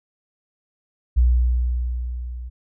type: tone with level ramp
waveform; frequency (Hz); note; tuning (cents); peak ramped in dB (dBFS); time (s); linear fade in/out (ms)
sine; 61; B1; -21; -11 to -30; 1.16-2.5; 20
effects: none